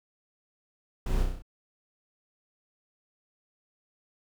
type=noise with echo; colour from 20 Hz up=brown; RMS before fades=-30 dBFS; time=1.06-1.23 s; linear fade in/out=5 ms; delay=32 ms; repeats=6; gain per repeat=-3 dB; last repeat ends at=1.422 s; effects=none